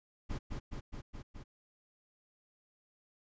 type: noise with echo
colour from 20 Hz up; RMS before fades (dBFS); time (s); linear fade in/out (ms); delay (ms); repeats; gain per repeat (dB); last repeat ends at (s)
brown; -37; 0.29-0.39; 20; 210; 5; -2; 1.44
effects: resampled to 16000 Hz